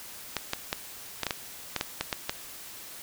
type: clicks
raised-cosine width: 0.2 ms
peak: -10 dBFS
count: 11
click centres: 0.367 / 0.534 / 0.729 / 1.233 / 1.267 / 1.308 / 1.763 / 1.811 / 2.01 / 2.128 / 2.295 s
effects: white hiss -44 dBFS RMS until 3.02 s